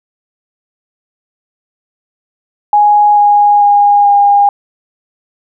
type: tone with pitch steps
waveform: sine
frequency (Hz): 830.6 / 823.9 / 817.3 / 810.7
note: G#5 / G#5 / G#5 / G#5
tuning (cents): 0 / -14 / -28 / -42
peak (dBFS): -4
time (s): 2.73-4.49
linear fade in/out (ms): 2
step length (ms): 440
effects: none